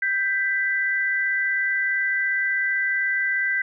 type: tone pair together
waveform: sine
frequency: 1571 / 1986.2 Hz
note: G6 / B6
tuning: +3 / +9 cents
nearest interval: major third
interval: 406 cents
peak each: -23 dBFS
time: 0.02-3.62 s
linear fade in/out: 5 ms
effects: none